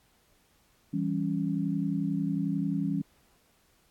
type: chord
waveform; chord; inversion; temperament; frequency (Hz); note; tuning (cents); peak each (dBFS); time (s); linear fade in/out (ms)
sine; C# diminished; first; equal; 164.81 / 196 / 277.2; E3 / G3 / C#4; 0 / 0 / 0; -31 / -31 / -31; 0.93-3.02; 10
effects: pink hiss -66 dBFS RMS until 3.9 s + AAC 64 kbps